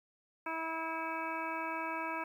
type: harmonic tone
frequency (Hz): 324.5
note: E4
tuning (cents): -27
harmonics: 1 / 2 / 3 / 4 / 5 / 7 / 8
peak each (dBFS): -44 / -44 / -39 / -43 / -44 / -44 / -47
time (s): 0.46-2.24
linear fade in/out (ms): 5
effects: 11-bit